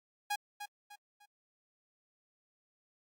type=tone with echo; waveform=sawtooth; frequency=824 Hz; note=G#5; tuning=14 cents flat; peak=-28 dBFS; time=0.3-0.36 s; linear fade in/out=10 ms; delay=300 ms; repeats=3; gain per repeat=-9 dB; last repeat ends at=1.26 s; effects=AAC 64 kbps